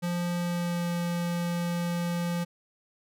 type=tone with pitch glide; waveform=square; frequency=174.61 to 172.9 Hz; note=F3 to F3; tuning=0 to -17 cents; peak=-28 dBFS; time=0.02-2.45 s; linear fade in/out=20 ms; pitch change=-17 cents; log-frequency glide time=0.36-0.92 s; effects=none